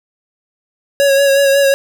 square tone with vibrato, 554.4 Hz, C#5, in tune, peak -9 dBFS, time 1-1.74 s, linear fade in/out 0 ms, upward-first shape sine, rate 5.5 Hz, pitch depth 28 cents each way, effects none

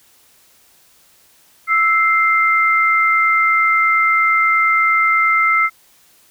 sine tone pair together, 1318.5 / 2090 Hz, E6 / C7, 0 / -2 cents, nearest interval minor sixth, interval 798 cents, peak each -14 dBFS, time 1.67-5.7 s, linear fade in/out 50 ms, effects white hiss -52 dBFS RMS until 6.3 s

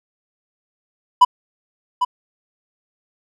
triangle tone with echo, 991 Hz, B5, 6 cents sharp, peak -3 dBFS, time 1.21-1.25 s, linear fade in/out 10 ms, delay 800 ms, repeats 1, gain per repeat -9 dB, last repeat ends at 2.05 s, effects none

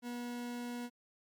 40% pulse tone, 241.8 Hz, B3, 36 cents flat, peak -38 dBFS, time 0.02-0.9 s, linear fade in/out 50 ms, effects MP3 96 kbps

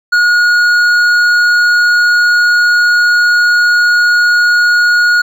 sine tone with hard clipping, 1443 Hz, F#6, 44 cents flat, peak -8 dBFS, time 0.12-5.22 s, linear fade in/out 10 ms, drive 7 dB, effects none

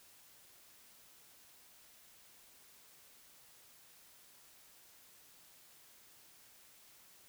silence, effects white hiss -62 dBFS RMS until 7.28 s

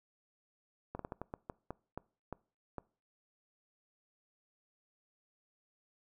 slowing click train, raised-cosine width 1 ms, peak -26 dBFS, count 11, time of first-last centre 0.95-2.783 s, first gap 43 ms, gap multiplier 1.3, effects noise-tail reverb RT60 0.4 s tail -23 dB re dry

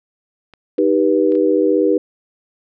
clicks, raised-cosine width 0.3 ms, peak -26 dBFS, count 4, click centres 0.537 / 0.784 / 1.321 / 1.353 s
sine chord, Eb augmented, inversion none, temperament equal with one note detuned, 311.1 / 392 / 487.1 Hz, Eb4 / G4 / B4, 0 / 0 / -24 cents, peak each -16 dBFS, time 0.78-1.98 s, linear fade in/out 5 ms
effects none

